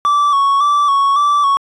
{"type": "tone with vibrato", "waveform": "triangle", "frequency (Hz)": 1136, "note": "C#6", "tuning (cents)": 42, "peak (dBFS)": -8, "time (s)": [0.05, 1.57], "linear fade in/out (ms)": 0, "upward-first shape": "square", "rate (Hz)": 1.8, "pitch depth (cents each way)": 40, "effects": ["resampled to 24000 Hz"]}